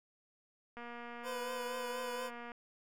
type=click train; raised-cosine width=0.5 ms; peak=-33 dBFS; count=417; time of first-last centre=0.77-2.518 s; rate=238 Hz
type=tone with vibrato; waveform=25% pulse; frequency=501 Hz; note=B4; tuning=25 cents sharp; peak=-35 dBFS; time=1.23-2.31 s; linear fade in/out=50 ms; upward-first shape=triangle; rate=4.2 Hz; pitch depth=40 cents each way
effects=none